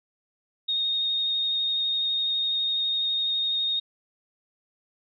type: tone with vibrato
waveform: sine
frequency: 3708 Hz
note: A#7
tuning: 10 cents flat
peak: -23 dBFS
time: 0.68-3.8 s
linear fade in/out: 10 ms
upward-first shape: square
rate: 12 Hz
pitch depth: 9 cents each way
effects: none